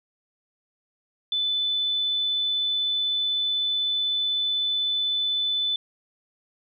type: tone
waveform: sine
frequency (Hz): 3504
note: A7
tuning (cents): -8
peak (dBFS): -22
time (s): 1.32-5.76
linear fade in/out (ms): 2
effects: none